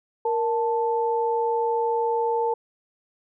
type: tone pair together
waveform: sine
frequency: 466.2 / 880 Hz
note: A#4 / A5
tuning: 0 / 0 cents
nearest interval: major seventh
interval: 1100 cents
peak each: -23 / -24 dBFS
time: 0.25-2.54 s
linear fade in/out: 5 ms
effects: none